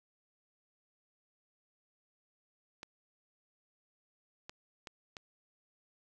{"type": "clicks", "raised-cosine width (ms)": 0.2, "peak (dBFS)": -27, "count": 4, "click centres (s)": [2.831, 4.495, 4.872, 5.168], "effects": []}